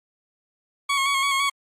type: tone with vibrato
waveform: 20% pulse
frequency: 1104 Hz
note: C#6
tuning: 7 cents flat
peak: -15 dBFS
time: 0.89-1.5 s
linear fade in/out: 10 ms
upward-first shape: square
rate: 5.9 Hz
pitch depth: 29 cents each way
effects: low-pass 10000 Hz 12 dB/octave + Opus 48 kbps